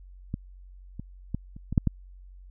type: clicks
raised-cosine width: 5 ms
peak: -17 / -23 / -16 / -30 / -19 / -7 / -11 dBFS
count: 7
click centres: 0.341 / 0.996 / 1.346 / 1.565 / 1.726 / 1.778 / 1.873 s
effects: added 46 Hz sine -45 dBFS peak until 2.5 s